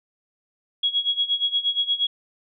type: tone with tremolo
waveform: sine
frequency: 3322 Hz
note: G#7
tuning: in tune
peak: -17 dBFS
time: 0.83-2.07 s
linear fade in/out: 5 ms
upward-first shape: sine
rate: 8.5 Hz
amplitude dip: 85%
effects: none